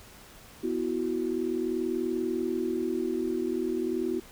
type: chord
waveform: sine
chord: B suspended fourth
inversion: none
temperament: equal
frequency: 246.9 / 329.6 / 370 Hz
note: B3 / E4 / F#4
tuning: 0 / 0 / 0 cents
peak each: -33 / -31 / -30 dBFS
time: 0.63-4.2 s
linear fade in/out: 10 ms
effects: pink hiss -51 dBFS RMS until 4.31 s